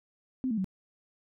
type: tone with pitch steps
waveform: sine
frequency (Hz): 258.3 / 221 / 189.09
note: C4 / A3 / F#3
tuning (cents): -22 / +8 / +38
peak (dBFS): -27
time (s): 0.44-0.644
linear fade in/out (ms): 0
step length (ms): 68
effects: none